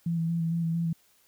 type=tone with vibrato; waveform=sine; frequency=166.4 Hz; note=E3; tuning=17 cents sharp; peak=-25 dBFS; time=0.06-0.93 s; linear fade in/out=5 ms; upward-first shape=square; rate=4.4 Hz; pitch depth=20 cents each way; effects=white hiss -64 dBFS RMS until 1.27 s